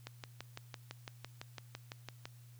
click train, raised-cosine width 0.2 ms, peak -26 dBFS, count 14, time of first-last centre 0.07-2.255 s, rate 5.95 Hz, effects added 120 Hz sine -54 dBFS peak until 2.59 s + white hiss -67 dBFS RMS until 2.59 s

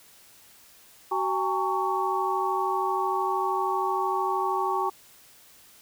sine tone cluster, 377.1 / 807 / 900 / 1119 Hz, F#4 / G#5 / A5 / C#6, +33 / -50 / +39 / +16 cents, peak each -30 / -29 / -30 / -28 dBFS, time 1.11-4.9 s, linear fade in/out 10 ms, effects white hiss -54 dBFS RMS until 5.81 s

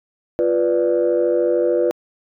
sine chord, B diminished, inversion second, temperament equal, 349.2 / 493.9 / 587.3 Hz, F4 / B4 / D5, 0 / 0 / 0 cents, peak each -18 / -17 / -20 dBFS, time 0.39-1.91 s, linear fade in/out 0 ms, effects tanh soft clip ceiling -8 dBFS

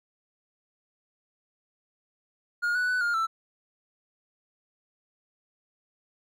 triangle tone with pitch steps, 1427 / 1480 / 1493 / 1414 / 1329 Hz, F6 / F#6 / F#6 / F6 / E6, +37 / 0 / +15 / +21 / +14 cents, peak -22 dBFS, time 2.62-3.27 s, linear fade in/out 20 ms, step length 130 ms, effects none

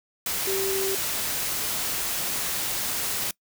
sine tone in noise, 387.7 Hz, G4, 19 cents flat, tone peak -26 dBFS, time 0.47-0.95 s, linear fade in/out 2 ms, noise white, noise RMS -28 dBFS, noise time 0.26-3.31 s, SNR -1 dB, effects noise-tail reverb RT60 0.1 s tail -23 dB re dry

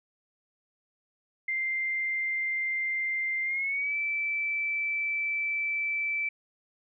sine tone with pitch glide, 2093 to 2322 Hz, C7 to D7, 0 to -20 cents, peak -27 dBFS, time 1.48-6.29 s, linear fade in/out 5 ms, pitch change +180 cents, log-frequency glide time 3.44-3.96 s, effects none

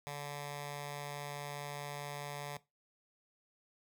10% pulse tone with notch filter, 144.7 Hz, D3, 25 cents flat, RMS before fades -43 dBFS, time 0.07-2.57 s, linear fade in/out 0 ms, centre 310 Hz, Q 0.77, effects noise-tail reverb RT60 0.2 s tail -17 dB re dry

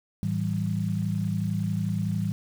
sine tone cluster, 108 / 161.8 / 192.8 Hz, A2 / E3 / G3, -32 / -32 / -28 cents, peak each -29 dBFS, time 0.23-2.32 s, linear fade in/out 0 ms, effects 8-bit

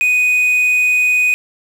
triangle tone with quantisation, 2489 Hz, D#7, in tune, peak -9 dBFS, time 0.01-1.34 s, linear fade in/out 0 ms, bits 6, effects none

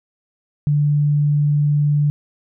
sine tone, 146.83 Hz, D3, in tune, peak -13 dBFS, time 0.67-2.1 s, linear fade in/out 0 ms, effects none

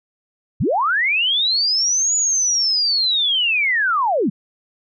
sine linear two-way sweep, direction up then down, 69.2 to 6930 to 157.9 Hz, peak -15 dBFS, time 0.6-4.3 s, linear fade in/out 10 ms, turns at 2.15 s, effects none

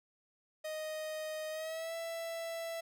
45% pulse tone with pitch glide, 622.3 to 663.1 Hz, D#5 to E5, 0 to +10 cents, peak -38 dBFS, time 0.64-2.81 s, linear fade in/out 10 ms, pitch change +110 cents, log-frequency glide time 1.5-1.95 s, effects none

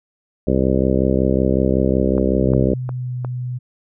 harmonic tone, 65.4 Hz, C2, in tune, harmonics 1 / 2 / 3 / 4 / 5 / 6 / 7 / 8 / 9, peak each -22 / -23 / -20 / -22 / -23 / -22 / -25 / -24 / -26 dBFS, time 0.47-2.74 s, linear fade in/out 5 ms
sine tone with pitch glide, 130.81 to 124.61 Hz, C3 to B2, 0 to +16 cents, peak -22 dBFS, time 2.01-3.59 s, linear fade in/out 20 ms, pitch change -84 cents, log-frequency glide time 2.14-3.17 s
click train, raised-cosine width 1 ms, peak -15 dBFS, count 4, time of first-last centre 2.18-3.248 s, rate 2.81 Hz
effects none

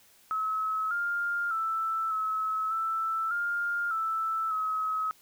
sine tone with pitch steps, 1289 / 1403 / 1323 / 1292 / 1324 / 1406 / 1320 / 1279 Hz, E6 / F6 / E6 / E6 / E6 / F6 / E6 / D#6, -39 / +8 / +6 / -35 / +7 / +11 / +2 / +47 cents, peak -27 dBFS, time 0.31-5.11 s, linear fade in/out 0 ms, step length 600 ms, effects white hiss -60 dBFS RMS until 5.21 s

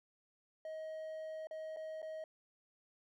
triangle tone with dropouts, 631 Hz, D#5, 24 cents sharp, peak -40 dBFS, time 0.65-2.24 s, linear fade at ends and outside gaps 2 ms, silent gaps 1.471-1.51 / 1.763-1.769 / 2.019-2.027 s, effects none

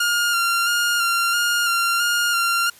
sawtooth tone with vibrato, 1400 Hz, F6, 4 cents sharp, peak -14 dBFS, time 0-2.7 s, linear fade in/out 5 ms, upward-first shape square, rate 1.5 Hz, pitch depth 22 cents each way, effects white hiss -48 dBFS RMS until 2.79 s + resampled to 32000 Hz

